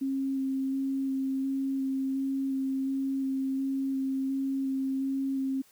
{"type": "tone with vibrato", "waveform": "sine", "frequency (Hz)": 268.7, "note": "C4", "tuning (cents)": 46, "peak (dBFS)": -27, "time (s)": [0.01, 5.62], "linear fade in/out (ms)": 10, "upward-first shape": "square", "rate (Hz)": 1.4, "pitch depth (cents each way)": 9, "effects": ["white hiss -61 dBFS RMS until 5.71 s"]}